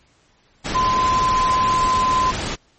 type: tone in noise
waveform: sine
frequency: 1026 Hz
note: C6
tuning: 34 cents flat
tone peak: -15 dBFS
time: 0.74-2.32 s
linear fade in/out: 20 ms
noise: pink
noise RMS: -25 dBFS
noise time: 0.64-2.56 s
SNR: +7 dB
effects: pink hiss -58 dBFS RMS until 2.78 s + MP3 32 kbps